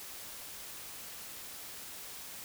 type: silence
effects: white hiss -46 dBFS RMS until 2.44 s